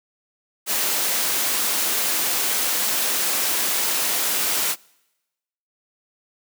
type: high-pass noise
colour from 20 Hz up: white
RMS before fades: -22 dBFS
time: 0.66-4.76 s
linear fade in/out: 50 ms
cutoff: 240 Hz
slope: 12 dB/octave
effects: noise-tail reverb RT60 1.0 s tail -26 dB re dry